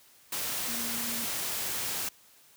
sine tone in noise, 233.1 Hz, A#3, in tune, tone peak -40 dBFS, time 0.68-1.25 s, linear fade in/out 5 ms, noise white, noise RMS -33 dBFS, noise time 0.32-2.09 s, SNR -10 dB, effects white hiss -59 dBFS RMS until 2.56 s + high-pass 60 Hz 12 dB/octave

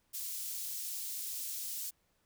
white high-pass noise, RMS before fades -40 dBFS, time 0.13-1.91 s, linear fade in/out 20 ms, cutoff 5000 Hz, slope 12 dB/octave, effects pink hiss -75 dBFS RMS until 2.25 s

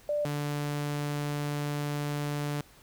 sine / sawtooth tone pair in turn, 590 / 146.19 Hz, D5 / D3, +8 / -8 cents, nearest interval 2 octaves, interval 2416 cents, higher first, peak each -26 dBFS, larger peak neither, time 0.09-0.25 / 0.25-2.61 s, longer second, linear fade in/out 2 ms, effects pink hiss -57 dBFS RMS until 2.82 s

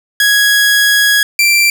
sawtooth tone pair in turn, 1663 / 2353 Hz, G#6 / D7, +2 / +3 cents, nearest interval tritone, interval 601 cents, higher second, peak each -4 dBFS, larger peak neither, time 0.2-1.23 / 1.39-1.7 s, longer first, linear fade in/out 2 ms, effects none

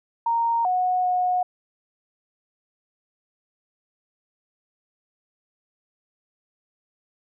sine tone with pitch steps, 928 / 732 / 727 Hz, A#5 / F#5 / F#5, -8 / -19 / -31 cents, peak -19 dBFS, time 0.26-1.43 s, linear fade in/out 5 ms, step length 390 ms, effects none

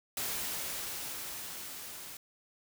white noise with level ramp, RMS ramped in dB -35 to -46 dBFS, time 0.17-2.17 s, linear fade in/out 2 ms, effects none

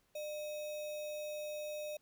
sine tone with sample-and-hold, 602 Hz, D5, 43 cents sharp, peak -39 dBFS, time 0.15-1.97 s, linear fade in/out 5 ms, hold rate 3150 Hz, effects pink hiss -75 dBFS RMS until 2.01 s

